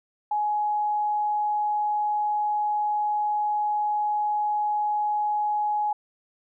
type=tone; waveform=sine; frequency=839 Hz; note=G#5; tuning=17 cents sharp; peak=-22 dBFS; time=0.31-5.93 s; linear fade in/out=5 ms; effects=none